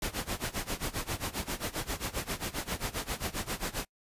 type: noise with tremolo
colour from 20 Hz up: pink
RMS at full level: -32 dBFS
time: 0.02-3.85 s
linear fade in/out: 2 ms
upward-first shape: sine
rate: 7.5 Hz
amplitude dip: 90%
effects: noise-tail reverb RT60 0.1 s tail -26 dB re dry + resampled to 32000 Hz